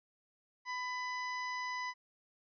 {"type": "harmonic tone", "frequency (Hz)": 999, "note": "B5", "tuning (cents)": 20, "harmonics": [1, 2, 3, 4, 5, 6], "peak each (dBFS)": [-39, -40, -56, -55, -50, -57], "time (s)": [0.65, 1.94], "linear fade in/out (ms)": 50, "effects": []}